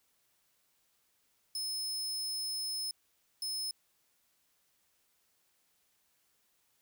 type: tone bursts at uneven times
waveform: sawtooth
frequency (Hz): 5200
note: E8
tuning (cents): -24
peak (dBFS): -32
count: 2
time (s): 1.55-2.91 / 3.42-3.71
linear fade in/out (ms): 2
effects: white hiss -74 dBFS RMS until 6.81 s